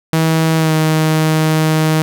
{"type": "tone with pitch glide", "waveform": "sawtooth", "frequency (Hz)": [160.9, 157.13], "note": ["E3", "D#3"], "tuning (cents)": [-42, 17], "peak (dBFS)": -7, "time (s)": [0.13, 2.02], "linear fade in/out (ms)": 0, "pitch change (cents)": -41, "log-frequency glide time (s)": [0.57, 0.73], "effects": []}